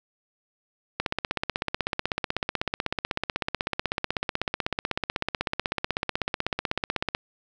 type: click train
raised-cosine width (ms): 0.3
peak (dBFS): -9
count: 100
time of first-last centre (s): 1-7.149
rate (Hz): 16.1
effects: none